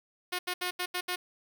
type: tone bursts at uneven times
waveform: 5% pulse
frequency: 360.3 Hz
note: F#4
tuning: 46 cents flat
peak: -19 dBFS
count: 6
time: 0.32-0.39 / 0.47-0.54 / 0.61-0.71 / 0.79-0.86 / 0.94-1.01 / 1.08-1.16 s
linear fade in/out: 10 ms
effects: none